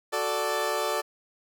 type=chord; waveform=20% pulse; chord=D major; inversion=first; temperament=equal; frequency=370 / 440 / 587.3 Hz; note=F#4 / A4 / D5; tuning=0 / 0 / 0 cents; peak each=-28 / -25 / -24 dBFS; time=0.12-1.02 s; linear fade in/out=20 ms; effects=none